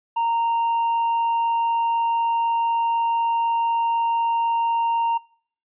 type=tone with tanh clipping; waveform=sine; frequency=926 Hz; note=A#5; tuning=12 cents flat; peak=-20 dBFS; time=0.16-5.18 s; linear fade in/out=10 ms; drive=4 dB; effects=noise-tail reverb RT60 0.6 s tail -25 dB re dry + resampled to 8000 Hz